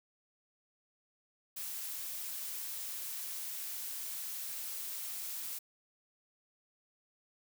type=noise; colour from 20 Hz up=blue; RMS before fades=-41 dBFS; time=1.56-5.59 s; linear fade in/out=10 ms; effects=none